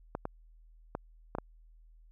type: clicks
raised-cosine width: 1 ms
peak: -20 dBFS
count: 5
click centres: 0.151 / 0.254 / 0.951 / 1.351 / 1.385 s
effects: added 40 Hz sine -55 dBFS peak until 2.11 s